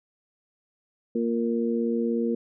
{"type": "harmonic tone", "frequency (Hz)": 116.54, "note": "A#2", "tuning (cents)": 0, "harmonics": [2, 3, 4], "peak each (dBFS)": [-25, -30, -28], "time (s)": [1.15, 2.35], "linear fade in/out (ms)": 5, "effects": []}